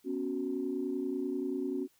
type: chord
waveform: sine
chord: B suspended second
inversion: none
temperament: equal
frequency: 246.9 / 277.2 / 370 Hz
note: B3 / C#4 / F#4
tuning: 0 / 0 / 0 cents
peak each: -38 / -34 / -35 dBFS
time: 0.04-1.88 s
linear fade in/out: 50 ms
effects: tanh soft clip ceiling -22 dBFS + white hiss -69 dBFS RMS until 1.99 s